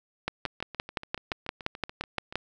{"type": "two click trains", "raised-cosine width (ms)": 0.3, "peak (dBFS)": [-12, -24], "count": [13, 14], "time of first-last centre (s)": [[0.28, 2.356], [0.46, 2.325]], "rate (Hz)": [5.78, 6.97], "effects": []}